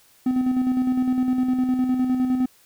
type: tone with tremolo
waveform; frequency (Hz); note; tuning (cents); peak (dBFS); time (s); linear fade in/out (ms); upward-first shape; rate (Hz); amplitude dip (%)
triangle; 254.8; C4; -46; -15; 0.26-2.46; 5; square; 9.8; 40
effects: white hiss -56 dBFS RMS until 2.65 s